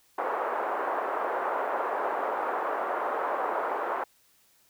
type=band-pass noise; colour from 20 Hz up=white; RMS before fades=-30 dBFS; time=0.18-4.04 s; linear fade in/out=5 ms; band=410 to 1200 Hz; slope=24 dB/octave; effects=white hiss -64 dBFS RMS until 4.69 s